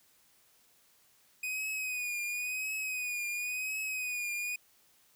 45% pulse tone with vibrato, 2489 Hz, D#7, in tune, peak -33 dBFS, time 1.43-4.56 s, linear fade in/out 5 ms, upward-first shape triangle, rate 0.95 Hz, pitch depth 61 cents each way, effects white hiss -66 dBFS RMS until 5.15 s

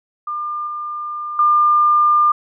sine tone with level steps, 1200 Hz, D6, 37 cents sharp, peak -21 / -23 / -10 dBFS, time 0.27-2.32 s, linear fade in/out 5 ms, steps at 0.67 / 1.39 s, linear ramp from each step 2 ms, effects none

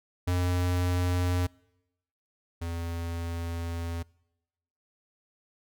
square tone pair in turn, 89.4 / 84.38 Hz, F2 / E2, +41 / +41 cents, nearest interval minor second, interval 100 cents, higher first, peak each -25 / -32 dBFS, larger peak first, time 0.27-1.47 / 2.61-4.03 s, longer second, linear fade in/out 10 ms, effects noise-tail reverb RT60 0.9 s tail -25 dB re dry

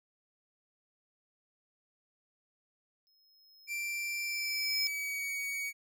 square tone with exponential growth, 5150 Hz, E8, 41 cents flat, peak -29 dBFS, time 3.07-4.87 s, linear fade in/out 0 ms, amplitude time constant 390 ms
45% pulse tone with pitch glide, 2353 to 2248 Hz, D7 to C#7, +3 to +24 cents, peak -34 dBFS, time 3.67-5.73 s, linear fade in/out 50 ms, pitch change -79 cents, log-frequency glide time 4.25-5.28 s
effects none

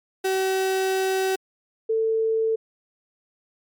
35% pulse / sine tone pair in turn, 380.5 / 445.4 Hz, F#4 / A4, +48 / +21 cents, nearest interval minor third, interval 273 cents, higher second, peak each -19 / -19 dBFS, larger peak neither, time 0.24-1.36 / 1.89-2.56 s, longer first, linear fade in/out 10 ms, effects MP3 96 kbps

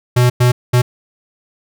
square tone bursts at uneven times, 123.47 Hz, B2, in tune, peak -9 dBFS, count 3, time 0.16-0.3 / 0.4-0.52 / 0.73-0.82 s, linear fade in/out 10 ms, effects none

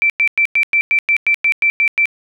sine tone bursts, 2338 Hz, D7, 8 cents flat, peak -10 dBFS, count 12, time 0.02-2.056 s, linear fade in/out 0 ms, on 78 ms, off 100 ms, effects none

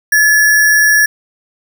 sine tone with sample-and-hold, 1716 Hz, A6, 44 cents flat, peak -6 dBFS, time 0.12-1.06 s, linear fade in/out 5 ms, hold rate 7350 Hz, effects none

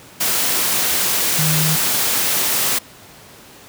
sine tone in noise, 155.56 Hz, D#3, in tune, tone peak -17 dBFS, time 1.38-1.76 s, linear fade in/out 10 ms, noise white, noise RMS -18 dBFS, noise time 0.2-2.79 s, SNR -2 dB, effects pink hiss -42 dBFS RMS until 3.68 s + high-pass 100 Hz 12 dB/octave

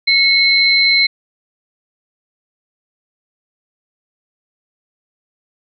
sine tone pair together, 2187 / 4098 Hz, C#7 / C8, -24 / -37 cents, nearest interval major seventh, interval 1087 cents, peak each -12 dBFS, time 0.07-1.07 s, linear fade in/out 10 ms, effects none

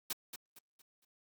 white noise with echo, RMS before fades -36 dBFS, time 0.1-0.13 s, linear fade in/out 5 ms, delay 230 ms, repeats 4, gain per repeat -9 dB, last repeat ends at 1.05 s, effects high-pass 150 Hz 12 dB/octave + Opus 48 kbps

